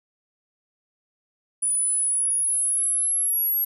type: exponential sweep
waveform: sine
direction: up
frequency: 9810 to 11560 Hz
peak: -20 dBFS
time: 1.62-3.65 s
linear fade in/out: 10 ms
effects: none